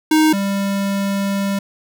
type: tone pair in turn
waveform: square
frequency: 311.6 / 197.95 Hz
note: D#4 / G3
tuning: +3 / +17 cents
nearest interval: minor sixth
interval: 786 cents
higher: first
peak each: -11 / -18 dBFS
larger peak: first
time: 0.11-0.33 / 0.33-1.59 s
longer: second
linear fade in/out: 5 ms
effects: none